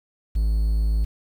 triangle tone, 53.8 Hz, A1, 38 cents flat, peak -16 dBFS, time 0.35-1.05 s, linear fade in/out 10 ms, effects 8-bit

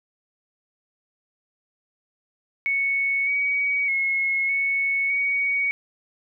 sine tone with pitch steps, 2215 / 2258 / 2173 / 2212 / 2243 Hz, C#7 / C#7 / C#7 / C#7 / C#7, -2 / +31 / -35 / -4 / +20 cents, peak -20 dBFS, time 2.66-5.71 s, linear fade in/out 0 ms, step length 610 ms, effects none

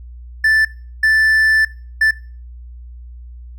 triangle tone bursts at uneven times, 1760 Hz, A6, in tune, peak -8 dBFS, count 3, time 0.44-0.65 / 1.03-1.65 / 2.01-2.11 s, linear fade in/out 5 ms, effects noise-tail reverb RT60 0.4 s tail -21 dB re dry + added 60 Hz sine -32 dBFS peak until 3.58 s

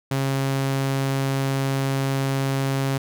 sawtooth tone, 135.8 Hz, C#3, 35 cents flat, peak -17 dBFS, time 0.11-2.98 s, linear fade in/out 5 ms, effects none

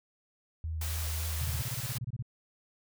sine tone with vibrato, 79.5 Hz, D#2, 38 cents sharp, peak -32 dBFS, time 0.64-1.61 s, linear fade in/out 0 ms, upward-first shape square, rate 3.9 Hz, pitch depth 17 cents each way
white high-pass noise, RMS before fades -39 dBFS, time 0.81-1.98 s, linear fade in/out 5 ms, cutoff 380 Hz, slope 24 dB/octave
sine tone bursts, 121.4 Hz, B2, 29 cents flat, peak -32 dBFS, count 14, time 1.41-2.225 s, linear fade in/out 5 ms, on 35 ms, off 25 ms
effects none

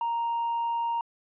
triangle tone with tanh clipping, 932.3 Hz, A#5, in tune, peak -26 dBFS, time 0.01-1.01 s, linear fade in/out 2 ms, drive 6 dB, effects resampled to 8000 Hz

